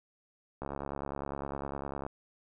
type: click train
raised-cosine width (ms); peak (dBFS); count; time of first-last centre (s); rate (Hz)
1; -23; 102; 0.62-2.065; 69.9
effects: none